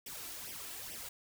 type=noise with flanger; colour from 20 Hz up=white; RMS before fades=-45 dBFS; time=0.06-1.09 s; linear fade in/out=5 ms; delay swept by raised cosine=0.35 to 3.05 ms; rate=2.3 Hz; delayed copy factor=+0.75; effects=none